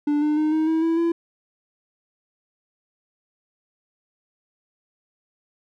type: tone with pitch steps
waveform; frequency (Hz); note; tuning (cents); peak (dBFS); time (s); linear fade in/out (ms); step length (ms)
triangle; 293.7 / 300.4 / 307.2 / 314.2 / 321.4 / 328.7 / 336.2; D4 / D4 / D#4 / D#4 / E4 / E4 / E4; 0 / +39 / -22 / +17 / -44 / -5 / +34; -16; 0.07-1.12; 5; 150
effects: none